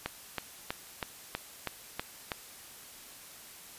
click train, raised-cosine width 0.3 ms, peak -16 dBFS, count 8, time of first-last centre 0.06-2.318 s, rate 3.1 Hz, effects white hiss -50 dBFS RMS until 3.78 s + resampled to 32000 Hz

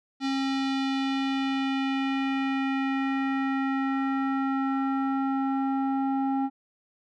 square tone with low-pass filter sweep, 269.9 Hz, C#4, 46 cents flat, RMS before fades -27 dBFS, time 0.2-6.5 s, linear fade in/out 50 ms, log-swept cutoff 4400 to 890 Hz, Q 1.9, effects none

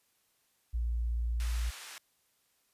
sine tone, 58.2 Hz, A#1, 2 cents flat, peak -29 dBFS, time 0.73-1.71 s, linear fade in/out 20 ms
pink band-pass noise, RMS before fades -47 dBFS, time 1.4-1.98 s, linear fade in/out 0 ms, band 1300 to 11000 Hz, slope 12 dB/octave
effects white hiss -73 dBFS RMS until 2.73 s + resampled to 32000 Hz

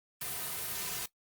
white noise with comb filter, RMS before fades -37 dBFS, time 0.21-1.06 s, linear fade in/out 5 ms, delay 3.6 ms, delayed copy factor -0.75, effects noise-tail reverb RT60 0.1 s tail -19 dB re dry + Opus 32 kbps

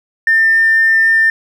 triangle tone with tanh clipping, 1799 Hz, A6, 38 cents sharp, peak -7 dBFS, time 0.27-1.3 s, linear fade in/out 2 ms, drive 1 dB, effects none

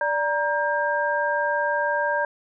sine tone cluster, 585 / 939 / 1599 Hz, D5 / A#5 / G6, -7 / +12 / +34 cents, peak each -25 dBFS, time 0.01-2.25 s, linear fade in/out 2 ms, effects none

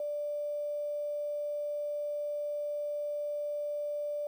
sine tone, 588 Hz, D5, 2 cents sharp, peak -32 dBFS, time 0-4.27 s, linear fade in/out 2 ms, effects 10-bit

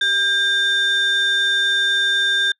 sine tone pair together, 1600 / 3592 Hz, G6 / A7, +35 / +35 cents, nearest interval octave + major second, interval 1400 cents, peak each -16 dBFS, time 0.01-2.52 s, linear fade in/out 5 ms, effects noise-tail reverb RT60 0.1 s tail -25 dB re dry + tanh soft clip ceiling -12 dBFS

